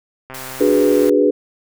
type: click train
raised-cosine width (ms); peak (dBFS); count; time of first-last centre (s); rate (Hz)
0.5; -18; 105; 0.3-1.094; 131
type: band-stop noise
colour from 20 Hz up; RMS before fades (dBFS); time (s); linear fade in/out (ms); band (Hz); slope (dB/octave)
white; -33; 0.34-1.1; 5; 140 to 560; 48
type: chord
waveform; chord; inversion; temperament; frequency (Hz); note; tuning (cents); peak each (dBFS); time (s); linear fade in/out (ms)
sine; G# half-diminished seventh; second; equal; 293.7 / 370 / 415.3 / 493.9; D4 / F#4 / G#4 / B4; 0 / 0 / 0 / 0; -16 / -19 / -15 / -16; 0.6-1.31; 10
effects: none